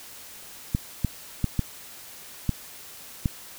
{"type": "clicks", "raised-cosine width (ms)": 5, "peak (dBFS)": -10, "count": 6, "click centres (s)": [0.749, 1.047, 1.443, 1.593, 2.493, 3.258], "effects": ["white hiss -44 dBFS RMS until 3.58 s"]}